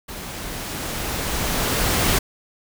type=noise with level ramp; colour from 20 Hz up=pink; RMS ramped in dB=-34 to -18 dBFS; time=0.08-2.19 s; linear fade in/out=10 ms; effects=none

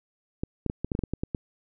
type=clicks; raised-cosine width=3 ms; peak=-15 dBFS; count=11; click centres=0.435 / 0.663 / 0.699 / 0.846 / 0.918 / 0.951 / 0.991 / 1.037 / 1.136 / 1.235 / 1.348 s; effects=none

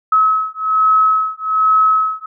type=beating tone pair; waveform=sine; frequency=1285 / 1286.2 Hz; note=E6 / E6; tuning=-45 / -43 cents; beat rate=1.2 Hz; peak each=-14 dBFS; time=0.12-2.26 s; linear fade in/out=5 ms; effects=none

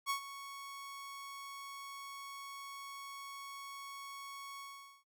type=tone with ADSR envelope; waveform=sawtooth; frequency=1108.7 Hz; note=C#6; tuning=in tune; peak=-28 dBFS; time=0.06-5.04 s; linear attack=41 ms; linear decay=97 ms; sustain=-14 dB; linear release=440 ms; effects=noise-tail reverb RT60 0.1 s tail -21 dB re dry

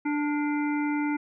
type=harmonic tone with a mistuned harmonic; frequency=294.9 Hz; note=D4; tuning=7 cents sharp; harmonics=1 / 3 / 5 / 7 / 8; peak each=-25 / -34 / -38 / -37 / -43 dBFS; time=0.05-1.17 s; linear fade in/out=10 ms; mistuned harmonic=5; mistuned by=-54 cents; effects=none

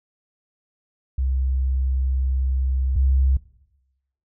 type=tone pair in turn; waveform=sine; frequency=65.41 / 66.4 Hz; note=C2 / C2; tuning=0 / +26 cents; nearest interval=unison; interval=26 cents; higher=second; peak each=-19 / -15 dBFS; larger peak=second; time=1.18-2.96 / 2.96-3.37 s; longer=first; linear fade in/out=5 ms; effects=noise-tail reverb RT60 0.9 s tail -19 dB re dry

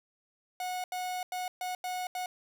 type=tone bursts at uneven times; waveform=45% pulse; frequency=731 Hz; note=F#5; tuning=21 cents flat; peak=-33 dBFS; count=6; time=0.6-0.84 / 0.92-1.23 / 1.32-1.48 / 1.61-1.75 / 1.84-2.07 / 2.15-2.26 s; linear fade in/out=2 ms; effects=none

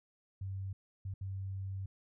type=tone bursts at uneven times; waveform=sine; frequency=96.4 Hz; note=G2; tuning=28 cents flat; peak=-37 dBFS; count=3; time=0.41-0.73 / 1.05-1.14 / 1.21-1.86 s; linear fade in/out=5 ms; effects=none

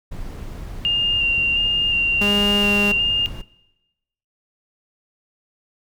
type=noise; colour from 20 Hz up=brown; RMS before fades=-32 dBFS; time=0.11-3.42 s; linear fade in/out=10 ms
type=tone with vibrato; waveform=sine; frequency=2794 Hz; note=F7; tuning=in tune; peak=-16 dBFS; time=0.85-3.26 s; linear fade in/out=0 ms; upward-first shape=square; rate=1.4 Hz; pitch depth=15 cents each way
type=tone; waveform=sawtooth; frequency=204.2 Hz; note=G#3; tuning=29 cents flat; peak=-16 dBFS; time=2.21-2.92 s; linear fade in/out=5 ms
effects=noise-tail reverb RT60 1.0 s tail -20 dB re dry

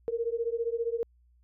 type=beating tone pair; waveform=sine; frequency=457.2 / 472.2 Hz; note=A#4 / A#4; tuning=-34 / +22 cents; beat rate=15 Hz; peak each=-31 dBFS; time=0.08-1.03 s; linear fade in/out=0 ms; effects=added 60 Hz sine -60 dBFS peak until 1.43 s

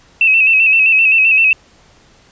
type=tone with vibrato; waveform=sine; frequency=2614 Hz; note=E7; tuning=15 cents flat; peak=-7 dBFS; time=0.21-1.53 s; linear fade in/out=2 ms; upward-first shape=square; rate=7.7 Hz; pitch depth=44 cents each way; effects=pink hiss -48 dBFS RMS until 2.31 s + resampled to 16000 Hz

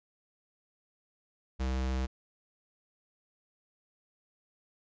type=tone; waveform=square; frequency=64.8 Hz; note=C2; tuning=16 cents flat; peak=-30 dBFS; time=1.59-2.07 s; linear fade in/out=20 ms; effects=resampled to 16000 Hz

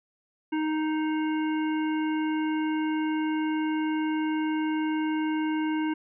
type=harmonic tone; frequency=311.1 Hz; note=D#4; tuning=in tune; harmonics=1 / 3 / 5 / 7 / 9; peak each=-25 / -35 / -39 / -42 / -44 dBFS; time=0.52-5.94 s; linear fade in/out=10 ms; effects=none

